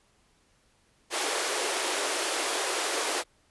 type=high-pass noise; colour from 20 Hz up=pink; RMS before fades=-29 dBFS; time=1.1-3.24 s; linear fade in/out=50 ms; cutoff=330 Hz; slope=48 dB/octave; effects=pink hiss -66 dBFS RMS until 3.5 s + resampled to 24000 Hz